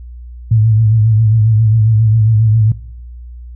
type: tone with vibrato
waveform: sine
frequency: 110 Hz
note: A2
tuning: in tune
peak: -6 dBFS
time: 0.51-2.72 s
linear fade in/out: 5 ms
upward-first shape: triangle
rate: 7.4 Hz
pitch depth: 66 cents each way
effects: noise-tail reverb RT60 1.0 s tail -23 dB re dry + added 60 Hz sine -28 dBFS peak until 3.55 s